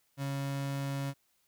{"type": "tone", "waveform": "35% pulse", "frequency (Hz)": 138.59, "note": "C#3", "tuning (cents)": 0, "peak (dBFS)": -31, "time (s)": [0.17, 1.14], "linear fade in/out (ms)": 50, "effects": ["white hiss -73 dBFS RMS until 1.47 s"]}